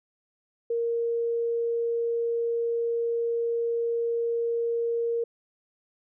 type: tone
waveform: sine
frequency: 466.2 Hz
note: A#4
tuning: in tune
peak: -24 dBFS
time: 0.7-5.24 s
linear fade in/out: 5 ms
effects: none